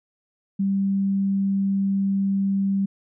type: tone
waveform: sine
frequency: 196 Hz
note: G3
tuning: in tune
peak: -19 dBFS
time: 0.59-2.86 s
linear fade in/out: 10 ms
effects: none